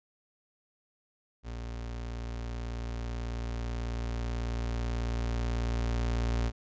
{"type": "tone with level ramp", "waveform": "35% pulse", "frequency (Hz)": 58.27, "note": "A#1", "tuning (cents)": 0, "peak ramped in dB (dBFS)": [-35, -25], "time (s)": [1.43, 6.52], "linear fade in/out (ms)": 50, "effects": ["resampled to 16000 Hz"]}